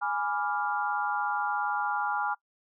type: chord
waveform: sine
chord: G# diminished seventh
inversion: none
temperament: equal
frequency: 830.6 / 987.8 / 1174.7 / 1396.9 Hz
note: G#5 / B5 / D6 / F6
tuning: 0 / 0 / 0 / 0 cents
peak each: -30 / -35 / -35 / -32 dBFS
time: 0.01-2.35 s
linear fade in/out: 20 ms
effects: noise-tail reverb RT60 0.1 s tail -22 dB re dry